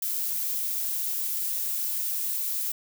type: noise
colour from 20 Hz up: violet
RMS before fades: -29 dBFS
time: 0.02-2.72 s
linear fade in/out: 5 ms
effects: none